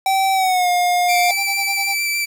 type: tone with pitch glide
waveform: square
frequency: 772 to 712 Hz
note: G5 to F5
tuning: -27 to +33 cents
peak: -15 dBFS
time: 0.06-1.31 s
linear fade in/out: 2 ms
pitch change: -140 cents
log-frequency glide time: 0.33-0.69 s
type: tone with vibrato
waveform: sawtooth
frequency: 2331 Hz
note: D7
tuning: 14 cents flat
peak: -15 dBFS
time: 1.08-2.26 s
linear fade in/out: 20 ms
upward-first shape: square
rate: 6.6 Hz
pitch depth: 10 cents each way
type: tone with tremolo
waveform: square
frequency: 793 Hz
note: G5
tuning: 20 cents sharp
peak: -23 dBFS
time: 1.28-1.95 s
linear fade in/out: 10 ms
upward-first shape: sine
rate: 10 Hz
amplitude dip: 95%
effects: 7-bit